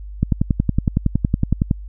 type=click train; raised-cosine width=5 ms; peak=-3 dBFS; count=17; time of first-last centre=0.23-1.711 s; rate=10.8 Hz; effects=added 50 Hz sine -30 dBFS peak until 1.88 s